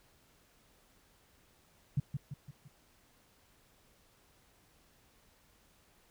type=tone with echo; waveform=sine; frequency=140.3 Hz; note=C#3; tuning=21 cents sharp; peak=-26 dBFS; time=1.97-2 s; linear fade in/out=5 ms; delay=170 ms; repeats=4; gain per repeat=-6 dB; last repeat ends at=2.68 s; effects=pink hiss -67 dBFS RMS until 6.1 s